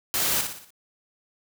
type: noise with echo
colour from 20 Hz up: white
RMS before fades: -25 dBFS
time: 0.14-0.41 s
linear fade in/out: 0 ms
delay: 59 ms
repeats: 5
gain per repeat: -6 dB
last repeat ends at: 0.705 s
effects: none